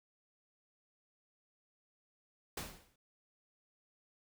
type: noise with exponential decay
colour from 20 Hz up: pink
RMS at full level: -38 dBFS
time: 2.57-2.96 s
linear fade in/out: 5 ms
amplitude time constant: 83 ms
effects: none